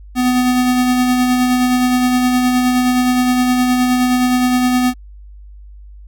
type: tone with tremolo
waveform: square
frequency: 250.4 Hz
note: B3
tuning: 24 cents sharp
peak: -11 dBFS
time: 0.15-4.94 s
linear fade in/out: 50 ms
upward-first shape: sine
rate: 9.6 Hz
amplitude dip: 30%
effects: added 50 Hz sine -34 dBFS peak until 6.07 s